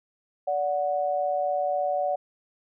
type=tone pair together; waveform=sine; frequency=579.6 / 736 Hz; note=D5 / F#5; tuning=-23 / -9 cents; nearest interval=major third; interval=414 cents; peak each=-26 / -26 dBFS; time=0.47-2.16 s; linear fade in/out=10 ms; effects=none